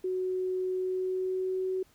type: tone with pitch glide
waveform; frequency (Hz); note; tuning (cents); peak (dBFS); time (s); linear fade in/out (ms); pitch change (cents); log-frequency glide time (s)
sine; 370.5 to 374.8; F#4 to F#4; +2 to +22; -28; 0.04-1.83; 5; +20; 0.72-1.67
effects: pink hiss -64 dBFS RMS until 1.94 s